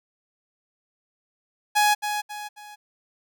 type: tone with echo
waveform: sawtooth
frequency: 836 Hz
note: G#5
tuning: 11 cents sharp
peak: -13 dBFS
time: 1.75-1.95 s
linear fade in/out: 20 ms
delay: 270 ms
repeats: 3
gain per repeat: -8 dB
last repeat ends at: 2.76 s
effects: none